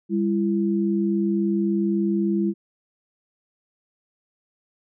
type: tone pair together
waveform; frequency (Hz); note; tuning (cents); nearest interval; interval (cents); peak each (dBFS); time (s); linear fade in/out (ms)
sine; 200 / 336.4; G3 / E4; +35 / +35; major sixth; 900; -21 / -23; 0.09-2.54; 50
effects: none